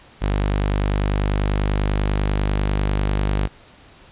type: tone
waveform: sawtooth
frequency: 50.1 Hz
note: G1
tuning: 38 cents sharp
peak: -14 dBFS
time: 0.21-3.48 s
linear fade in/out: 20 ms
effects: pink hiss -48 dBFS RMS until 4.11 s + resampled to 8000 Hz